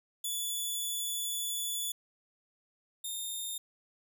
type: tone pair in turn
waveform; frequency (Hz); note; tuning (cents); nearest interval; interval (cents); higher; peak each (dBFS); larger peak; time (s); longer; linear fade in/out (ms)
10% pulse; 3448 / 3653; A7 / A#7; -36 / -36; minor second; 100; second; -25 / -28; first; 0.24-1.92 / 3.04-3.58; first; 5
effects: none